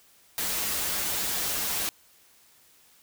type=noise with comb filter; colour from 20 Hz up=white; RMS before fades=-29 dBFS; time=0.38-1.89 s; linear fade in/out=0 ms; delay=7.7 ms; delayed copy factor=-0.6; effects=white hiss -59 dBFS RMS until 3.02 s